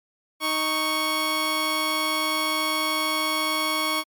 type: tone pair together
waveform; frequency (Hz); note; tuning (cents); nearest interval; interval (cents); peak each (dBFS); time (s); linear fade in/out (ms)
15% pulse; 310.9 / 1108.7; D#4 / C#6; -1 / 0; octave + minor seventh; 2201; -22 / -17; 0.4-4.04; 50
effects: MP3 96 kbps